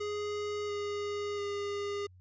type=tone with pitch steps; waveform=square; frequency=415.3 / 410.8 / 406.3 Hz; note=G#4 / G#4 / G#4; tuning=0 / -19 / -38 cents; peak=-34 dBFS; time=0-2.07 s; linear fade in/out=10 ms; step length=690 ms; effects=added 91 Hz sine -54 dBFS peak until 2.2 s + resampled to 16000 Hz